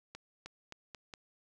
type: accelerating click train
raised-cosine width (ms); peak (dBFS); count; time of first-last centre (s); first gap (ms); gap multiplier
0.2; -28; 5; 0.15-1.138; 310; 0.85
effects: none